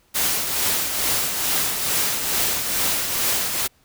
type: noise with tremolo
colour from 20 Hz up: white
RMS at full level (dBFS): -20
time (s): 0.14-3.68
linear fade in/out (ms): 20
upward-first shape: triangle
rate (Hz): 2.3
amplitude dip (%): 50
effects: pink hiss -60 dBFS RMS until 3.84 s